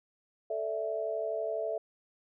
sine chord, A suspended fourth, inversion none, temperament equal, 440 / 587.3 / 659.3 Hz, A4 / D5 / E5, 0 / 0 / 0 cents, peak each -36 / -38 / -33 dBFS, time 0.5-1.78 s, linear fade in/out 5 ms, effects none

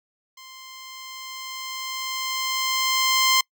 10% pulse tone with level ramp, 1046.5 Hz, C6, in tune, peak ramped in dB -34 to -7 dBFS, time 0.37-3.41 s, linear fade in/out 5 ms, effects noise-tail reverb RT60 0.1 s tail -26 dB re dry

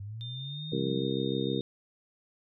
sine linear sweep, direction up, 97.1 to 189.4 Hz, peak -37 dBFS, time 0-1.04 s, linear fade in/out 5 ms
sine tone with pitch glide, 3600 to 3676 Hz, A7 to A#7, +39 to -25 cents, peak -40 dBFS, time 0.21-1.61 s, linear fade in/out 0 ms, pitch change +36 cents, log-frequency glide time 0.33-0.65 s
harmonic tone, 66.5 Hz, C2, 29 cents sharp, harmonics 2 / 3 / 4 / 5 / 6 / 7, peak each -35 / -35 / -35 / -35 / -35 / -35 dBFS, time 0.72-1.61 s, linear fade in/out 5 ms
effects none

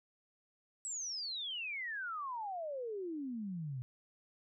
sine exponential sweep, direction down, 7960 to 121.3 Hz, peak -38 dBFS, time 0.85-3.82 s, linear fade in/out 0 ms, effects none

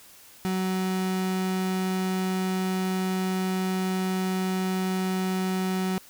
35% pulse tone, 187 Hz, F#3, 19 cents sharp, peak -23 dBFS, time 0.45-5.98 s, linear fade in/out 0 ms, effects white hiss -51 dBFS RMS until 6.09 s

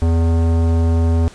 sine tone with tanh clipping, 82.9 Hz, E2, 10 cents sharp, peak -14 dBFS, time 0.02-1.28 s, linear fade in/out 0 ms, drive 18 dB, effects pink hiss -42 dBFS RMS until 1.34 s + resampled to 22050 Hz

